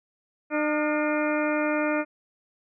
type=harmonic tone with a mistuned harmonic; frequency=301.9 Hz; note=D4; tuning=48 cents sharp; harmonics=1 / 2 / 3 / 4 / 5 / 6 / 7 / 8; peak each=-26 / -27 / -35 / -35 / -32 / -38 / -37 / -35 dBFS; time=0.5-2.05 s; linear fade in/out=50 ms; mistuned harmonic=5; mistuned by=-83 cents; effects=none